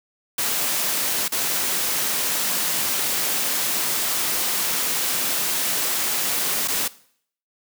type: noise with dropouts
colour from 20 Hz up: white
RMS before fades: -23 dBFS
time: 0.38-6.88 s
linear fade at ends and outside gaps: 5 ms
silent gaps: 1.281-1.32 / 6.676-6.682 s
effects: noise-tail reverb RT60 0.6 s tail -19 dB re dry + high-pass 150 Hz 12 dB/octave